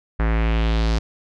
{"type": "tone with low-pass filter sweep", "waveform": "square", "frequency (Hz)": 55.5, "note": "A1", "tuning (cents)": 16, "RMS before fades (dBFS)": -19, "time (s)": [0.19, 0.99], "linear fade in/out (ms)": 10, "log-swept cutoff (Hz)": [1700, 5300], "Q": 2.1, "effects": []}